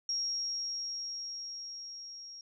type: tone with level ramp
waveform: sine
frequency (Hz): 5590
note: F8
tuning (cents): +1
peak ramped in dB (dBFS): -30 to -45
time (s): 0.09-2.41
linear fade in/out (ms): 2
effects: none